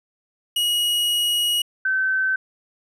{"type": "tone pair in turn", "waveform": ["45% pulse", "sine"], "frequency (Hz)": [2900, 1536.2], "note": ["F#7", "G6"], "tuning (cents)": [-35, -35], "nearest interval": "major seventh", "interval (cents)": 1100, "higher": "first", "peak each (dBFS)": -18, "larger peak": "neither", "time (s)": [[0.56, 1.62], [1.85, 2.36]], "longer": "first", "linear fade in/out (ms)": 5, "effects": ["resampled to 32000 Hz"]}